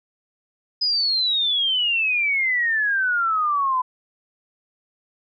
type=exponential sweep; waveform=sine; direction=down; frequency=5040 to 1000 Hz; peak=-18 dBFS; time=0.81-3.82 s; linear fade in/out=10 ms; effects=none